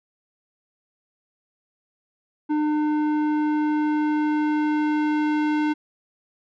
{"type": "tone with low-pass filter sweep", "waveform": "square", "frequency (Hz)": 302.1, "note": "D4", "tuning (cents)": 49, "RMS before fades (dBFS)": -22, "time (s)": [2.49, 5.74], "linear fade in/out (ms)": 20, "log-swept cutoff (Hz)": [1000, 2500], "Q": 0.79, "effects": []}